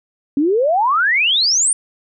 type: exponential sweep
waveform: sine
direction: up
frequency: 270 to 9397 Hz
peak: -12 dBFS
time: 0.37-1.73 s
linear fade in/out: 2 ms
effects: none